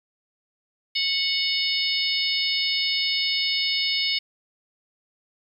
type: harmonic tone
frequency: 735 Hz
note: F#5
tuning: 12 cents flat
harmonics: 3 / 4 / 5 / 6 / 7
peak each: -28 / -28 / -28 / -28 / -28 dBFS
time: 0.95-4.19 s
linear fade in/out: 10 ms
effects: 9-bit